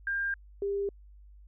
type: tone pair in turn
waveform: sine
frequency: 1600 / 400 Hz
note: G6 / G4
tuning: +35 / +35 cents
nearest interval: 2 octaves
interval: 2400 cents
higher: first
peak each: -28 dBFS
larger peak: neither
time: 0.07-0.34 / 0.62-0.89 s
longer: neither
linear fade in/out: 2 ms
effects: added 50 Hz sine -50 dBFS peak until 1.47 s